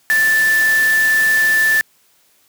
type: tone in noise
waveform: sine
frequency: 1760 Hz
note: A6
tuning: in tune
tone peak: -11 dBFS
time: 0.1-1.81 s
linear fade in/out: 0 ms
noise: white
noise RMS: -25 dBFS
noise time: 0.1-1.81 s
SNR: +11 dB
effects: white hiss -56 dBFS RMS until 2.48 s + high-pass 100 Hz 12 dB/octave